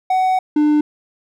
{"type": "tone pair in turn", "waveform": "triangle", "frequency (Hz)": [748, 299.4], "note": ["F#5", "D4"], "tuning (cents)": [19, 33], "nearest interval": "octave + major third", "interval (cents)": 1586, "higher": "first", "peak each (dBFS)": [-11, -9], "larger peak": "second", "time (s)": [[0.1, 0.39], [0.56, 0.81]], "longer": "first", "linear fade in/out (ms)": 5, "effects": []}